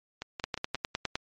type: two click trains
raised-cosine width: 0.2 ms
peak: -12 / -18 dBFS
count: 8 / 4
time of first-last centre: 0.44-1.155 / 0.22-0.754 s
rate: 9.79 / 5.62 Hz
effects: low-pass 6000 Hz 12 dB/octave + MP3 64 kbps